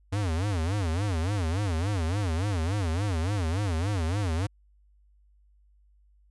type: tone with vibrato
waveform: square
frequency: 91.2 Hz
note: F#2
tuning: 24 cents flat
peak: -26 dBFS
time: 0.12-4.47 s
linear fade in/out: 10 ms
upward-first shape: sine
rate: 3.5 Hz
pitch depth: 250 cents each way
effects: added 50 Hz sine -58 dBFS peak until 6.3 s + resampled to 24000 Hz